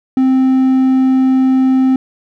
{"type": "tone", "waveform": "triangle", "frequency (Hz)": 261.5, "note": "C4", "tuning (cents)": -1, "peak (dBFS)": -6, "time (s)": [0.17, 1.96], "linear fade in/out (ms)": 2, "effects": []}